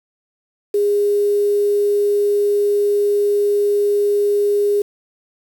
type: tone with quantisation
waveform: sine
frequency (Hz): 410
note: G#4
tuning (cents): -22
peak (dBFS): -13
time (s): 0.74-4.82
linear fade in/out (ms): 5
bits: 6
effects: none